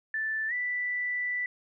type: tone with pitch glide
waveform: sine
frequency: 1760 to 1975.5 Hz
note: A6 to B6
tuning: 0 to 0 cents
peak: -28 dBFS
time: 0.14-1.46 s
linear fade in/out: 2 ms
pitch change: +200 cents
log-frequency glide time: 0.48-0.53 s
effects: none